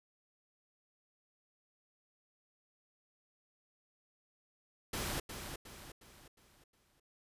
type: noise with echo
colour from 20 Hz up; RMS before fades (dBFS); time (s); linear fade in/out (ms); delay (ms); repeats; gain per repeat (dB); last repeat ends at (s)
pink; -38; 4.93-5.2; 5; 360; 5; -7; 7
effects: resampled to 32000 Hz